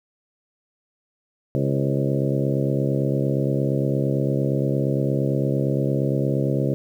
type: harmonic tone with a mistuned harmonic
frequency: 68.7 Hz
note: C#2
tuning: 15 cents flat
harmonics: 2 / 3 / 4 / 5 / 6 / 7 / 8 / 9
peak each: -22 / -28 / -28 / -28 / -30 / -31 / -30 / -35 dBFS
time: 1.55-6.74 s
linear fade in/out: 0 ms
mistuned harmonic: 7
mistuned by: +43 cents
effects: 9-bit